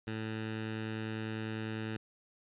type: tone with notch filter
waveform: 10% pulse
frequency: 110 Hz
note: A2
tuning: in tune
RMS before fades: -38 dBFS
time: 0.07-1.97 s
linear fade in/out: 5 ms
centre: 630 Hz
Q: 1.1
effects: resampled to 8000 Hz